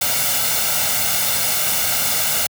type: noise with comb filter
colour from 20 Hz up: white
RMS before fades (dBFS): -19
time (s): 0.01-2.47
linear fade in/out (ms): 5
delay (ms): 1.4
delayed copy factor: +0.65
effects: high-pass 80 Hz 12 dB/octave